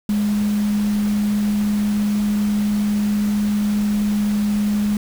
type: tone in noise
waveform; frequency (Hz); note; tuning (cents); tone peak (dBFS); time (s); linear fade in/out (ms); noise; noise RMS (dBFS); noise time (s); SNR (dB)
sine; 207.7; G#3; 0; -16; 0.09-4.97; 2; pink; -34; 0.09-4.97; +15
effects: none